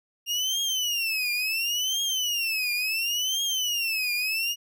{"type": "tone with vibrato", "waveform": "30% pulse", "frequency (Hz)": 2800, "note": "F7", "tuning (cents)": 4, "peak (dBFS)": -22, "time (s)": [0.26, 4.56], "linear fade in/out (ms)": 50, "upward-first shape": "triangle", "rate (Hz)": 0.71, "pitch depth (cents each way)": 270, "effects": []}